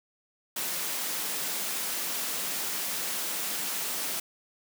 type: high-pass noise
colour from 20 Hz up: white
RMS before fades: -32 dBFS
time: 0.56-4.2 s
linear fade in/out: 5 ms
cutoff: 150 Hz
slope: 48 dB/octave
effects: none